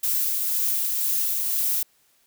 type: noise with tremolo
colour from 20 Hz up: violet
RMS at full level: -23 dBFS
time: 0.03-1.83 s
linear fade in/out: 5 ms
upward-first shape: sine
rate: 2 Hz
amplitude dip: 25%
effects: white hiss -63 dBFS RMS until 2.26 s